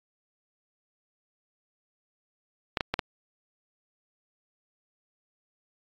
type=clicks; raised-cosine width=0.3 ms; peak=-10 dBFS; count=4; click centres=2.772 / 2.808 / 2.94 / 2.992 s; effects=AAC 48 kbps